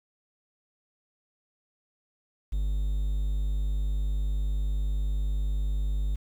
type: tone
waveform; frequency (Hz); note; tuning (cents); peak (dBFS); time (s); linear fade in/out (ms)
triangle; 50; G1; +35; -23; 2.52-6.16; 10
effects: 9-bit